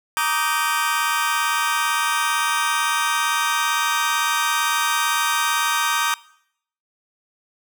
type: chord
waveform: sawtooth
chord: Eb major seventh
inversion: second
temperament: just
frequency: 933.4 / 1166.7 / 1244.5 / 1555.6 Hz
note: Bb5 / D6 / Eb6 / G6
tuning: +2 / -12 / 0 / -14 cents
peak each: -21 dBFS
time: 0.17-6.14 s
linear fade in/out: 0 ms
effects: noise-tail reverb RT60 0.7 s tail -21 dB re dry